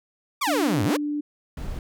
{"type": "exponential two-way sweep", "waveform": "sawtooth", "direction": "down then up", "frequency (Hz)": [1231, 92.5, 636], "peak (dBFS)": -18, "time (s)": [0.41, 0.97], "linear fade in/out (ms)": 10, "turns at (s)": 0.84}
{"type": "tone", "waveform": "sine", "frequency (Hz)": 294.6, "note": "D4", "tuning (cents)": 6, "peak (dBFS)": -24, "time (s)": [0.47, 1.21], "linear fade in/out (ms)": 10}
{"type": "noise", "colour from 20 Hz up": "brown", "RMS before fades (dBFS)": -31, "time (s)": [1.57, 1.79], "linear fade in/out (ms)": 2}
{"effects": []}